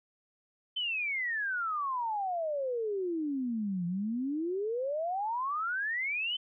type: exponential two-way sweep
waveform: sine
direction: down then up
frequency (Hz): 3100 to 170 to 3100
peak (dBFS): -30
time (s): 0.76-6.37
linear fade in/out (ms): 10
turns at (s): 3.86
effects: none